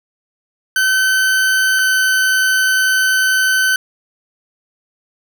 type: tone pair in turn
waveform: 40% pulse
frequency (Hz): 1530 / 1523.8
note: G6 / G6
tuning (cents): -42 / -49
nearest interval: unison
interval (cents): 7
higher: first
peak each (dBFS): -11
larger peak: neither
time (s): 0.76-1.79 / 1.79-3.76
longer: second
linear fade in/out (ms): 2
effects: none